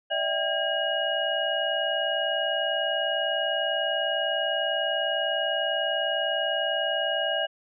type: tone cluster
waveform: sine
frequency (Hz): 589 / 649 / 778 / 1620 / 2890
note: D5 / E5 / G5 / G#6 / F#7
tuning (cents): +5 / -27 / -13 / -43 / -41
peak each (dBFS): -31 / -29 / -34 / -31 / -29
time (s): 0.1-7.47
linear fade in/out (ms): 20
effects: none